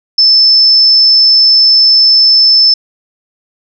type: tone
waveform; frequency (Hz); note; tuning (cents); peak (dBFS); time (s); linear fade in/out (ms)
sine; 5270; E8; -1; -3; 0.18-2.74; 5
effects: none